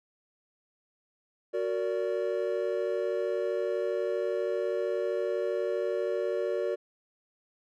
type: chord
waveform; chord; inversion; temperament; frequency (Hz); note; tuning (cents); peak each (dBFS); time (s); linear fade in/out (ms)
triangle; Gb augmented; none; just; 370 / 462.5 / 578.1; Gb4 / Bb4 / D5; 0 / -14 / -27; -30 / -30 / -30; 1.53-6.76; 20
effects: none